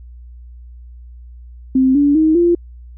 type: tone with pitch steps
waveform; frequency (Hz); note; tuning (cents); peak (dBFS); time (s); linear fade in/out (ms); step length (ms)
sine; 261.6 / 286.9 / 314.7 / 345.2; C4 / D4 / D#4 / F4; 0 / -40 / +20 / -20; -9; 1.75-2.55; 5; 200
effects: added 60 Hz sine -34 dBFS peak until 2.97 s